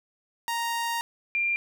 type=tone pair in turn; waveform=sawtooth / sine; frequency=932.3 / 2386 Hz; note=A#5 / D7; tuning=0 / +27 cents; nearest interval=octave + major third; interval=1627 cents; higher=second; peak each=-23 dBFS; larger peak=neither; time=0.48-1.01 / 1.35-1.56 s; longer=first; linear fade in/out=0 ms; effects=none

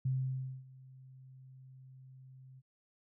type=tone with ADSR envelope; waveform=sine; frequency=130.81 Hz; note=C3; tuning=in tune; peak=-29 dBFS; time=0.05-2.62 s; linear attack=7 ms; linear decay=580 ms; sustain=-23 dB; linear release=36 ms; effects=none

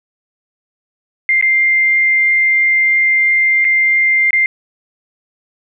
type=tone with dropouts; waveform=sine; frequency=2099 Hz; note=C7; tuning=5 cents sharp; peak=-9 dBFS; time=1.29-4.46 s; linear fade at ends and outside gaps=1 ms; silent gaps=1.412-1.425 / 3.645-3.65 / 4.307-4.331 s; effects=none

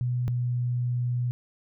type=tone pair in turn; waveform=sine; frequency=123.47 / 122.62 Hz; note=B2 / B2; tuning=0 / -12 cents; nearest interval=unison; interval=12 cents; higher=first; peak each=-24 dBFS; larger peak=neither; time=0.01-0.28 / 0.28-1.31 s; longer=second; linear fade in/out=0 ms; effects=none

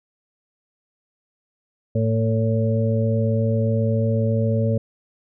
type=harmonic tone with a mistuned harmonic; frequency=112.3 Hz; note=A2; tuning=36 cents sharp; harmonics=1 / 2 / 4 / 5; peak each=-19 / -24 / -27 / -26 dBFS; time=1.95-4.78 s; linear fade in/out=5 ms; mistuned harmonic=1; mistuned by=-33 cents; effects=none

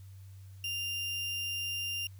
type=tone; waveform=35% pulse; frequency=2794 Hz; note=F7; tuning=in tune; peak=-32 dBFS; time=0.64-2.07 s; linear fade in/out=2 ms; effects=added 96 Hz sine -47 dBFS peak until 2.19 s + white hiss -66 dBFS RMS until 2.19 s

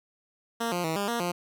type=tone with pitch steps; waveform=10% pulse; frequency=231.5 / 176.2 / 161 / 201.6 / 235.5 / 175.7 Hz; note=A#3 / F3 / E3 / G3 / A#3 / F3; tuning=-12 / +16 / -41 / +49 / +18 / +11 cents; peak=-19 dBFS; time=0.6-1.32 s; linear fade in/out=10 ms; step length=120 ms; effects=none

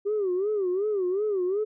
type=tone with vibrato; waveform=sine; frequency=392 Hz; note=G4; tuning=in tune; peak=-22 dBFS; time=0.05-1.65 s; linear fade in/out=20 ms; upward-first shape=sine; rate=2.7 Hz; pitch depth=160 cents each way; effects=tanh soft clip ceiling -20 dBFS

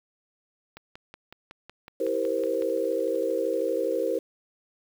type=click train; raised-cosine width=0.3 ms; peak=-27 dBFS; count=11; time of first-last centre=0.77-2.622 s; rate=5.4 Hz
type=chord; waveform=sine; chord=C dominant seventh; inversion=first; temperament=just; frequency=327 / 392.4 / 470.9 / 523.3 Hz; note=E4 / G4 / Bb4 / C5; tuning=-14 / +2 / +18 / 0 cents; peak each=-32 / -31 / -28 / -28 dBFS; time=2-4.19 s; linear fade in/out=5 ms
effects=8-bit

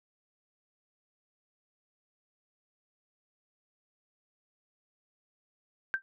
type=tone with exponential decay; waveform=sine; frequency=1568 Hz; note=G6; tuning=in tune; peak=-22 dBFS; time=5.94-6.02 s; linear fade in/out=0 ms; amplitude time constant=16 ms; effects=none

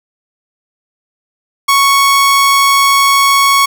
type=tone; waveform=sawtooth; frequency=1108.7 Hz; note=C#6; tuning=in tune; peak=-3 dBFS; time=1.68-3.66 s; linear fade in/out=10 ms; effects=none

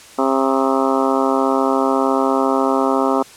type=harmonic tone with a mistuned harmonic; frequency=134.1 Hz; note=C3; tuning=43 cents sharp; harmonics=2 / 3 / 4 / 5 / 6 / 7 / 8 / 9 / 10; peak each=-19 / -21 / -22 / -23 / -24 / -24 / -25 / -26 / -26 dBFS; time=0.18-3.23 s; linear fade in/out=10 ms; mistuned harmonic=10; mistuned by=-58 cents; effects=white hiss -41 dBFS RMS until 3.36 s + low-pass 9000 Hz 12 dB/octave

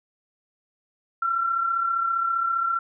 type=tone with amplitude modulation; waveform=sine; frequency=1359 Hz; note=F6; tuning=48 cents flat; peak=-19 dBFS; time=1.22-2.79 s; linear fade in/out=5 ms; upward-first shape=sine; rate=35.1 Hz; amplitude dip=50%; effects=none

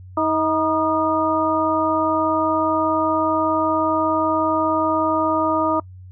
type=harmonic tone with a mistuned harmonic; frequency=316.7 Hz; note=D#4; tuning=31 cents sharp; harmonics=1 / 2 / 3 / 4; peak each=-22 / -22 / -22 / -22 dBFS; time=0.17-5.8 s; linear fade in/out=5 ms; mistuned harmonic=4; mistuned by=-58 cents; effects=noise-tail reverb RT60 0.1 s tail -25 dB re dry + added 92 Hz sine -37 dBFS peak until 6.11 s

